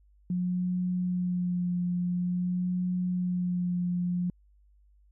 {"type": "tone with vibrato", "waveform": "sine", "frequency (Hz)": 179, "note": "F3", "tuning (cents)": 43, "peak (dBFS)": -26, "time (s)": [0.3, 4.3], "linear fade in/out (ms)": 2, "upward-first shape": "sine", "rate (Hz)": 0.48, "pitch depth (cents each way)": 18, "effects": ["added 50 Hz sine -58 dBFS peak until 5.11 s"]}